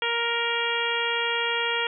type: harmonic tone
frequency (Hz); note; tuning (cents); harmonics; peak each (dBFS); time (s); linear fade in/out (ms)
468.2; A#4; +8; 1 / 2 / 3 / 4 / 5 / 6 / 7; -31 / -31 / -31 / -31 / -31 / -31 / -31; 0.02-1.87; 2
effects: none